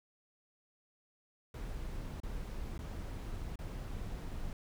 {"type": "noise with dropouts", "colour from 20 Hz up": "brown", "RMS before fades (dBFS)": -41, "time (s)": [1.54, 4.53], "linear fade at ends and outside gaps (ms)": 2, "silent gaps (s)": [[2.202, 2.233], [2.779, 2.79], [3.557, 3.589]], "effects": []}